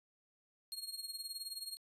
sawtooth tone with tremolo, 4269 Hz, C8, 34 cents sharp, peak -36 dBFS, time 0.72-1.77 s, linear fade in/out 0 ms, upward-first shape triangle, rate 19 Hz, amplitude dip 85%, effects resampled to 32000 Hz

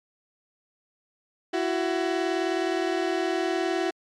30% pulse tone pair together, 334.5 / 373.9 Hz, E4 / F#4, +25 / +18 cents, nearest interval major second, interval 193 cents, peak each -24 dBFS, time 1.53-3.91 s, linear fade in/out 10 ms, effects low-pass 5000 Hz 12 dB/octave + MP3 96 kbps

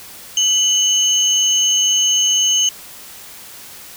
sine tone pair together, 2982 / 6399 Hz, F#7 / G8, +13 / +35 cents, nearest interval octave + minor second, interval 1322 cents, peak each -15 dBFS, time 0.37-2.69 s, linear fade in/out 2 ms, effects white hiss -37 dBFS RMS until 3.96 s

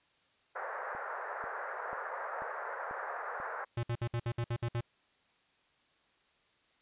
white band-pass noise, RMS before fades -40 dBFS, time 0.55-3.65 s, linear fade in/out 10 ms, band 460 to 1700 Hz, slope 48 dB/octave
click train, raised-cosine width 1 ms, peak -32 dBFS, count 6, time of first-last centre 0.95-3.401 s, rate 2.04 Hz
square tone bursts, 118.3 Hz, A#2, 26 cents sharp, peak -32 dBFS, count 9, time 3.77-4.808 s, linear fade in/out 5 ms, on 62 ms, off 60 ms
effects white hiss -70 dBFS RMS until 6.81 s + resampled to 8000 Hz

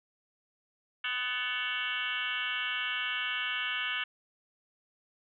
sine tone with frequency modulation, 2228 Hz, C#7, 8 cents sharp, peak -30 dBFS, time 1.04-4.04 s, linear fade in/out 5 ms, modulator 244 Hz, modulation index 3.8, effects none

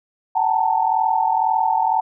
sine tone cluster, 755 / 869 / 911 Hz, F#5 / A5 / A#5, +35 / -22 / -40 cents, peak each -20 dBFS, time 0.35-2.01 s, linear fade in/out 10 ms, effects none

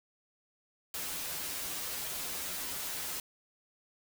white noise with comb filter, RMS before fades -38 dBFS, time 0.94-3.2 s, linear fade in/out 2 ms, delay 9 ms, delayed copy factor -0.9, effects none

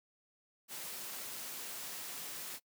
white noise, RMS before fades -44 dBFS, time 0.68-2.6 s, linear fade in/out 50 ms, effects noise-tail reverb RT60 0.1 s tail -24 dB re dry + high-pass 150 Hz 12 dB/octave

